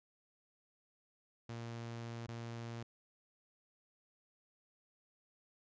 sawtooth tone with dropouts, 116.54 Hz, A#2, in tune, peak -39 dBFS, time 1.49-2.83 s, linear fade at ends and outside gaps 5 ms, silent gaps 2.267-2.284 s, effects resampled to 16000 Hz

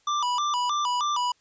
square tone with vibrato, 1077 Hz, C6, 50 cents sharp, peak -24 dBFS, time 0.07-1.32 s, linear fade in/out 5 ms, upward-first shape square, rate 3.2 Hz, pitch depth 160 cents each way, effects white hiss -65 dBFS RMS until 1.4 s + resampled to 16000 Hz

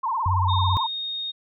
sine tone with vibrato, 979 Hz, B5, 15 cents flat, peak -22 dBFS, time 0.03-0.87 s, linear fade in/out 10 ms, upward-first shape sine, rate 18 Hz, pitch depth 180 cents each way
sine tone, 92.5 Hz, F#2, in tune, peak -20 dBFS, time 0.26-0.77 s, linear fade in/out 0 ms
sine tone with pitch glide, 3679 to 3709 Hz, A#7 to A#7, -24 to -9 cents, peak -27 dBFS, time 0.48-1.32 s, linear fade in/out 20 ms, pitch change +15 cents, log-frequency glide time 0.67-0.87 s
effects none

